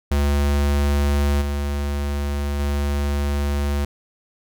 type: tone with level steps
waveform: square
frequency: 71.6 Hz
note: D2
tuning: 43 cents flat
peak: -17 / -22 / -20 dBFS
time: 0.11-3.85 s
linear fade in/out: 5 ms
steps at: 1.41 / 2.59 s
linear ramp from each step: 10 ms
effects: none